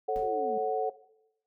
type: chord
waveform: sine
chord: F# minor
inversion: first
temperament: equal with one note detuned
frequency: 440 / 547.4 / 740 Hz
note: A4 / C#5 / F#5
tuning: 0 / -22 / 0 cents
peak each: -30 / -34 / -30 dBFS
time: 0.08-0.9 s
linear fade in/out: 10 ms
type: noise with exponential decay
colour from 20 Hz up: brown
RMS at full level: -42 dBFS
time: 0.16-0.42 s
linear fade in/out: 0 ms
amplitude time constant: 56 ms
type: exponential sweep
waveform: sine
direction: down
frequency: 403 to 207.7 Hz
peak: -39 dBFS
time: 0.22-0.58 s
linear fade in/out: 5 ms
effects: noise-tail reverb RT60 0.8 s tail -17 dB re dry